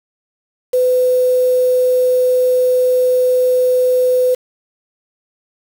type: tone with quantisation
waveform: sine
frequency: 503 Hz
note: B4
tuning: 32 cents sharp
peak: -10 dBFS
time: 0.73-4.35 s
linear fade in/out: 10 ms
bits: 5
effects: none